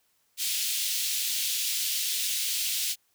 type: high-pass noise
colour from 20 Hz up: pink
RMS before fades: -29 dBFS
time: 0.37-2.96 s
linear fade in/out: 50 ms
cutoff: 2900 Hz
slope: 24 dB/octave
effects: white hiss -70 dBFS RMS until 3.14 s